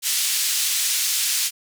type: band-pass noise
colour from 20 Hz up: white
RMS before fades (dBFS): -22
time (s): 0.02-1.51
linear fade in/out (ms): 50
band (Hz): 2800 to 10000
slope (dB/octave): 12
effects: none